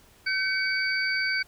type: tone cluster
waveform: sine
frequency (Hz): 1532 / 2254 / 4615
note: G6 / C#7 / D8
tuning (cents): -40 / +28 / -31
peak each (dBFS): -27 / -28 / -31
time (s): 0.26-1.43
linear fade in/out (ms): 10
effects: pink hiss -57 dBFS RMS until 1.47 s